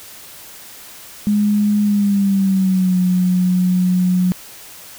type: tone with pitch glide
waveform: sine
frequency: 207.7 to 181.86 Hz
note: G#3 to F#3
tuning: 0 to -30 cents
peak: -12 dBFS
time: 1.27-4.32 s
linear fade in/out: 0 ms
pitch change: -230 cents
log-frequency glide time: 1.82-2.99 s
effects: white hiss -38 dBFS RMS until 4.98 s